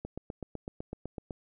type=click train; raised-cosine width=2 ms; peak=-24 dBFS; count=11; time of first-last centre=0.05-1.308 s; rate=7.95 Hz; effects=none